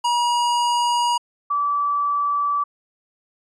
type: tone pair in turn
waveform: square / sine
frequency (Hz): 958 / 1155.5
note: A#5 / D6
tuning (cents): +47 / -28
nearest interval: minor third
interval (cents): 325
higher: second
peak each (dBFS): -18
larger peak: neither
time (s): 0.04-1.18 / 1.5-2.64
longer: neither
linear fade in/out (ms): 10
effects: resampled to 22050 Hz